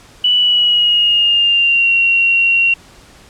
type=tone with pitch glide; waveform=sine; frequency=2960 to 2746 Hz; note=F#7 to F7; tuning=0 to -30 cents; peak=-9 dBFS; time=0.24-2.74 s; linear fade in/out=5 ms; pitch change=-130 cents; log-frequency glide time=0.37-1.91 s; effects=pink hiss -43 dBFS RMS until 3.29 s + low-pass 9000 Hz 12 dB/octave